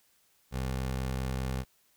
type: tone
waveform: 20% pulse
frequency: 65 Hz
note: C2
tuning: 11 cents flat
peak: -26 dBFS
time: 0.51-1.65 s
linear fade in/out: 50 ms
effects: white hiss -68 dBFS RMS until 1.96 s